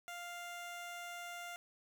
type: tone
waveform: 15% pulse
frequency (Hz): 698.5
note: F5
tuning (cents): 0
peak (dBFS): -38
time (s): 0.08-1.56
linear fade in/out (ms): 0
effects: none